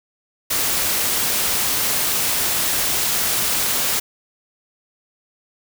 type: noise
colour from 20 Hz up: white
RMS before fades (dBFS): -20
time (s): 0.5-4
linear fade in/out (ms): 10
effects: none